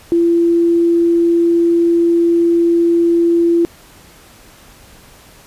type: tone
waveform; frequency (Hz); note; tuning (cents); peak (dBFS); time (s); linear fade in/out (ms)
sine; 339.4; F4; -49; -9; 0.12-3.65; 0
effects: pink hiss -43 dBFS RMS until 5.46 s + resampled to 32000 Hz